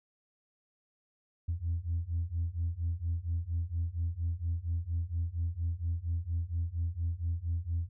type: beating tone pair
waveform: sine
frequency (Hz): 82.41 / 86.71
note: E2 / F2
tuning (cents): 0 / -12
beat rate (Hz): 4.3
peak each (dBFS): -33 / -32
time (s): 1.48-7.89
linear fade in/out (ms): 10
effects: tanh soft clip ceiling -25 dBFS